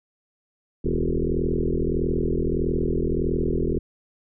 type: tone with frequency modulation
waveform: sine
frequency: 201.1 Hz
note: G3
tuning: 44 cents sharp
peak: -20 dBFS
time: 0.84-3.79 s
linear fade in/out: 10 ms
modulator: 41.6 Hz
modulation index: 5.4
effects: none

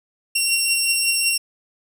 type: beating tone pair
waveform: 15% pulse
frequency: 2743 / 2748.4 Hz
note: F7 / F7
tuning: -32 / -28 cents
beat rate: 5.4 Hz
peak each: -11 / -18 dBFS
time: 0.35-1.38 s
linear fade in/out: 10 ms
effects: none

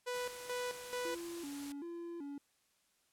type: tone with tremolo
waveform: sawtooth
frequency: 493.9 Hz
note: B4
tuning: in tune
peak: -33 dBFS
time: 0.06-1.16 s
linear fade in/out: 20 ms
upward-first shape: square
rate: 2.3 Hz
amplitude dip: 70%
type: noise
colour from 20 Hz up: white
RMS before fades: -50 dBFS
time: 0.14-1.72 s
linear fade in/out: 0 ms
type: tone with vibrato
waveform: triangle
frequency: 311.1 Hz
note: D#4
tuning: in tune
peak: -40 dBFS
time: 1.05-2.38 s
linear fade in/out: 2 ms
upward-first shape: square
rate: 1.3 Hz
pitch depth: 160 cents each way
effects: white hiss -75 dBFS RMS until 3.12 s + low-pass 11000 Hz 12 dB/octave

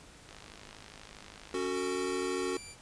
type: click train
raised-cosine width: 0.2 ms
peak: -31 dBFS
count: 73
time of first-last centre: 0.29-1.664 s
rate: 52.4 Hz
type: chord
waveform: square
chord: F# minor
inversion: second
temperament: equal with one note detuned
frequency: 277.2 / 370 / 450.8 Hz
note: C#4 / F#4 / A4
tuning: 0 / 0 / +42 cents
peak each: -39 / -34 / -38 dBFS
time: 1.54-2.57 s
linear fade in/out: 2 ms
type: tone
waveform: 5% pulse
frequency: 2349 Hz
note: D7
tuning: in tune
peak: -34 dBFS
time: 1.72-2.76 s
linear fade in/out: 50 ms
effects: pink hiss -54 dBFS RMS until 2.81 s + resampled to 22050 Hz

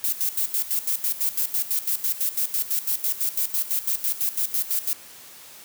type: noise with tremolo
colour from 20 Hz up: violet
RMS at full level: -23 dBFS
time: 0.04-4.93 s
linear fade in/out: 0 ms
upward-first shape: square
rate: 6 Hz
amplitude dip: 80%
effects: white hiss -45 dBFS RMS until 5.64 s + high-pass 80 Hz 12 dB/octave

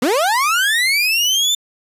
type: linear sweep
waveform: 30% pulse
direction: up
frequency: 220 to 3589 Hz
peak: -11 dBFS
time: 0.02-1.55 s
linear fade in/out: 5 ms
effects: resampled to 32000 Hz

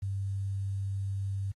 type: tone with quantisation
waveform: sine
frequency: 98 Hz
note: G2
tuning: in tune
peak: -30 dBFS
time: 0.02-1.52 s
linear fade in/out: 10 ms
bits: 10
effects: AAC 32 kbps

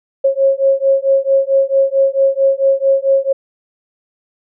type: beating tone pair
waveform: sine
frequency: 541 / 545.5 Hz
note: C#5 / C#5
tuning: -42 / -28 cents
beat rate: 4.5 Hz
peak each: -13 dBFS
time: 0.24-3.33 s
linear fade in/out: 10 ms
effects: none

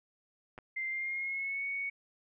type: clicks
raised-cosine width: 0.5 ms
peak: -32 dBFS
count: 2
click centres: 0.579 / 0.587 s
type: tone with pitch glide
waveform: sine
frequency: 2089 to 2226 Hz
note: C7 to C#7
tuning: -3 to +7 cents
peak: -33 dBFS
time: 0.76-1.9 s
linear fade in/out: 10 ms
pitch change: +110 cents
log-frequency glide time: 0.88-1.65 s
effects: none

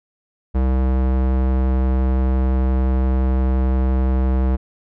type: tone with low-pass filter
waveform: square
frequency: 64.7 Hz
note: C2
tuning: 19 cents flat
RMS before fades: -17 dBFS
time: 0.54-4.57 s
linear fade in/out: 20 ms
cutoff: 1100 Hz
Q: 0.54
effects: none

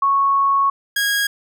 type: tone pair in turn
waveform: sine / sawtooth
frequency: 1105 / 1641.8 Hz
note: C#6 / G#6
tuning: -6 / -20 cents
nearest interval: perfect fifth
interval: 686 cents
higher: second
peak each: -13 dBFS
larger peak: neither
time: 0.02-0.7 / 0.96-1.27 s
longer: first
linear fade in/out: 5 ms
effects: none

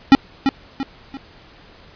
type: tone with echo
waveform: square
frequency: 272 Hz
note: C#4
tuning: 33 cents flat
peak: -5 dBFS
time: 0.12-0.15 s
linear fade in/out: 0 ms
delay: 340 ms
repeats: 3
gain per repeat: -8 dB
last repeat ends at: 1.17 s
effects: pink hiss -46 dBFS RMS until 1.95 s + resampled to 11025 Hz

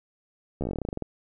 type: slowing click train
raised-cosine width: 2 ms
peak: -17 dBFS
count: 16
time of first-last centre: 0.61-1.023 s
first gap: 13 ms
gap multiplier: 1.1
effects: none

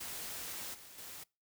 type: noise with level steps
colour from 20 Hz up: white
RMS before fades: -43 / -54 / -48 dBFS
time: 0-1.24 s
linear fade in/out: 10 ms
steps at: 0.73 / 0.97 s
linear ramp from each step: 20 ms
effects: noise-tail reverb RT60 0.3 s tail -25 dB re dry

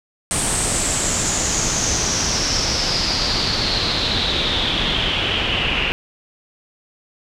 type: noise with low-pass filter sweep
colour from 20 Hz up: pink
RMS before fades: -20 dBFS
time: 0.31-5.92 s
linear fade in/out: 0 ms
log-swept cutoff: 8800 to 2700 Hz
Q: 6.4
effects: none

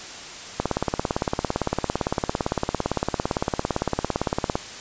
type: click train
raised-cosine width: 1 ms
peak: -7 dBFS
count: 71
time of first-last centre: 0.6-4.555 s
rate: 17.7 Hz
effects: white hiss -37 dBFS RMS until 4.8 s + resampled to 16000 Hz

